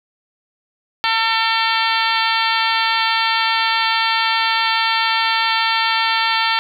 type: harmonic tone with a mistuned harmonic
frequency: 450.6 Hz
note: A4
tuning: 41 cents sharp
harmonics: 2 / 3 / 4 / 5 / 6 / 7 / 8 / 9 / 10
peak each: -20 / -22 / -23 / -24 / -25 / -25 / -26 / -27 / -27 dBFS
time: 1.04-6.59 s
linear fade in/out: 0 ms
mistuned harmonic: 8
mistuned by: -38 cents
effects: 8-bit